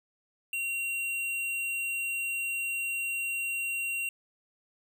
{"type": "tone with tanh clipping", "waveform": "sine", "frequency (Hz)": 2750, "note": "F7", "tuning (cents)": -27, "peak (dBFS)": -31, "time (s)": [0.53, 4.09], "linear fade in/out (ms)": 2, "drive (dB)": 18, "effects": []}